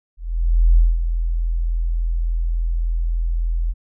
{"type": "tone with ADSR envelope", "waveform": "sine", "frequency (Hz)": 41.75, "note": "E1", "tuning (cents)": 23, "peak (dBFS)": -8, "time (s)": [0.17, 3.74], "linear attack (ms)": 600, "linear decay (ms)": 200, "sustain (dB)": -9, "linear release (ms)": 36, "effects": []}